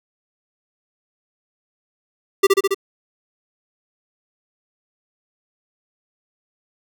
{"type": "tone with echo", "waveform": "square", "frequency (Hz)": 392.2, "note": "G4", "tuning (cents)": 1, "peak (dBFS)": -9, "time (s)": [2.43, 2.47], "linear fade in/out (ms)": 10, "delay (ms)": 69, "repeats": 4, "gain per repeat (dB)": -2, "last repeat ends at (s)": 2.746, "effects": []}